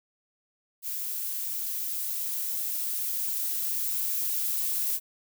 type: noise with level ramp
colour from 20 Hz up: violet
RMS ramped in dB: -33 to -28 dBFS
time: 0.82-5 s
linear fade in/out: 50 ms
effects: none